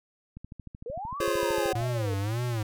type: click train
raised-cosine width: 5 ms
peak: -29 dBFS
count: 20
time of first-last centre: 0.37-1.809 s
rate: 13.2 Hz
type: linear two-way sweep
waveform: sine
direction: up then down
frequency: 439.5 to 1167 to 439.5 Hz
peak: -33 dBFS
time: 0.86-2.14 s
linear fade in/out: 2 ms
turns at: 1.18 s
type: chord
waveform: square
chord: Db major seventh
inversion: first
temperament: just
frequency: 346.5 / 415.8 / 519.7 / 554.4 Hz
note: F4 / Ab4 / C5 / Db5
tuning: -14 / +2 / -12 / 0 cents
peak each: -32 dBFS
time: 1.2-1.73 s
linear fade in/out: 5 ms
type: tone with vibrato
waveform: square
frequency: 110 Hz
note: A2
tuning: in tune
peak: -28 dBFS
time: 1.75-2.63 s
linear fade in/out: 5 ms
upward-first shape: sine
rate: 1.8 Hz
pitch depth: 200 cents each way
effects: none